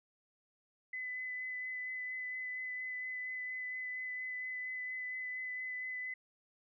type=tone with vibrato; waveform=sine; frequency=2012 Hz; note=B6; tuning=32 cents sharp; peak=-38 dBFS; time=0.93-6.14 s; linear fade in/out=5 ms; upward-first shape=sine; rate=4.3 Hz; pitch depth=11 cents each way; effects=none